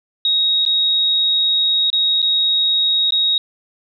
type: tone with dropouts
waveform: sine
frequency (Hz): 3776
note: A#7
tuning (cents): +22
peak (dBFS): -13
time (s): 0.25-3.38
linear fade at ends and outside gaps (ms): 2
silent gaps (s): 0.652-0.662 / 1.902-1.929 / 2.219-2.226 / 3.107-3.122
effects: none